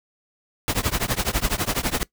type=noise with tremolo; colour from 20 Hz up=pink; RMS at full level=-20 dBFS; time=0.68-2.03 s; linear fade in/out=0 ms; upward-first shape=triangle; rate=12 Hz; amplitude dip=100%; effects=noise-tail reverb RT60 0.1 s tail -21 dB re dry